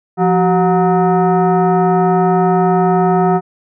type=tone with frequency modulation; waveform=sine; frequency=173.8 Hz; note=F3; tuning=8 cents flat; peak=-9 dBFS; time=0.17-3.41 s; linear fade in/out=50 ms; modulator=552 Hz; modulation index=1.4; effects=none